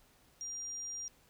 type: tone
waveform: sine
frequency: 5700 Hz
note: F8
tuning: 34 cents sharp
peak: -39 dBFS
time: 0.41-1.08 s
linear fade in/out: 0 ms
effects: pink hiss -66 dBFS RMS until 1.29 s

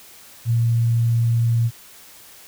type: tone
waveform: sine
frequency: 116.54 Hz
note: A#2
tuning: in tune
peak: -15 dBFS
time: 0.45-1.71 s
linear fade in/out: 50 ms
effects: white hiss -45 dBFS RMS until 2.47 s

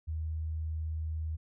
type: tone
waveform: sine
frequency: 79.1 Hz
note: D#2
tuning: 29 cents sharp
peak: -32 dBFS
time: 0.07-1.37 s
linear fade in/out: 20 ms
effects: none

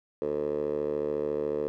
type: tone with band-pass filter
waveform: 10% pulse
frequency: 74 Hz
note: D2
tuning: 14 cents sharp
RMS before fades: -30 dBFS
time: 0.22-1.68 s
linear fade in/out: 0 ms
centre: 470 Hz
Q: 5.3
effects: none

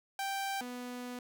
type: tone pair in turn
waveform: sawtooth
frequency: 784 / 246.9 Hz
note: G5 / B3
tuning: 0 / 0 cents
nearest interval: octave + minor sixth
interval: 2000 cents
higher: first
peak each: -30 / -36 dBFS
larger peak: first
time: 0.19-0.61 / 0.61-1.19 s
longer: second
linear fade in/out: 2 ms
effects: none

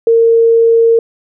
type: tone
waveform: sine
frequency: 458.7 Hz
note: A#4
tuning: 28 cents flat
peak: -5 dBFS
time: 0.07-0.99 s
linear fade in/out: 2 ms
effects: none

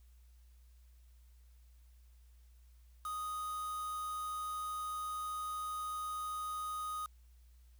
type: tone with quantisation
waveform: triangle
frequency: 1244.5 Hz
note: D#6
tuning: in tune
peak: -36 dBFS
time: 3.05-7.06 s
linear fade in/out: 2 ms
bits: 8
effects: added 60 Hz sine -58 dBFS peak until 7.79 s + white hiss -75 dBFS RMS until 7.79 s

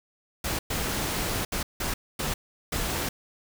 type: noise bursts at uneven times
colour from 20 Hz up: pink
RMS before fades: -29 dBFS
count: 6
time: 0.44-0.59 / 0.7-1.45 / 1.52-1.63 / 1.8-1.94 / 2.19-2.34 / 2.72-3.09 s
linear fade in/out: 5 ms
effects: none

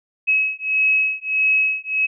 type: beating tone pair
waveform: sine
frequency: 2563 / 2564.6 Hz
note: E7 / E7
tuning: -49 / -48 cents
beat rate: 1.6 Hz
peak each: -19 dBFS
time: 0.27-2.07 s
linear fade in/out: 20 ms
effects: none

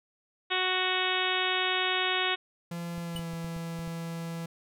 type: harmonic tone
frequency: 370 Hz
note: F#4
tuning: in tune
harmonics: 1 / 2 / 3 / 4 / 5 / 6 / 7 / 8 / 9 / 10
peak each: -35 / -35 / -35 / -35 / -35 / -35 / -35 / -35 / -35 / -35 dBFS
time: 0.5-2.36 s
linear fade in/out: 20 ms
type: tone with pitch glide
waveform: 45% pulse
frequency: 170.7 to 166.61 Hz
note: F3 to E3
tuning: -39 to +19 cents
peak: -34 dBFS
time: 2.71-4.46 s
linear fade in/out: 5 ms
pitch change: -42 cents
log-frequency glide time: 3-3.28 s
type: clicks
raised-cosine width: 5 ms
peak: -33 dBFS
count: 8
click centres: 2.98 / 3.153 / 3.193 / 3.335 / 3.445 / 3.564 / 3.791 / 3.876 s
type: tone with exponential decay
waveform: square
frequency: 2960 Hz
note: F#7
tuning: in tune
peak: -33 dBFS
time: 3.16-3.24 s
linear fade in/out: 2 ms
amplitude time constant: 17 ms
effects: none

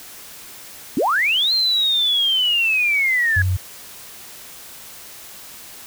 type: linear two-way sweep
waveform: sine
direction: up then down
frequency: 205 to 4201 to 1650 Hz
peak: -15 dBFS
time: 0.97-3.42 s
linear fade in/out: 2 ms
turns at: 1.53 s
type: tone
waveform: sine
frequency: 92.5 Hz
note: F#2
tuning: in tune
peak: -16 dBFS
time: 3.36-3.57 s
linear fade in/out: 10 ms
effects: white hiss -39 dBFS RMS until 5.86 s

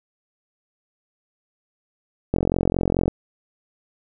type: click train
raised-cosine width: 2 ms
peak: -6 dBFS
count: 34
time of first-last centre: 2.34-3.08 s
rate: 44.6 Hz
effects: none

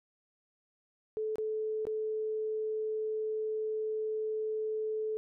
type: tone with dropouts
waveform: sine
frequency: 434.1 Hz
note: A4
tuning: 23 cents flat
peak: -31 dBFS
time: 1.17-5.17 s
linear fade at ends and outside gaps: 0 ms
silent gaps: 1.357-1.383 / 1.853-1.869 s
effects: none

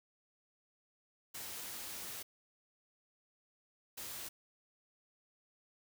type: noise bursts at uneven times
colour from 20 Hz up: white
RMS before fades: -45 dBFS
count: 2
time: 1.34-2.23 / 3.97-4.29 s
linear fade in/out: 10 ms
effects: none

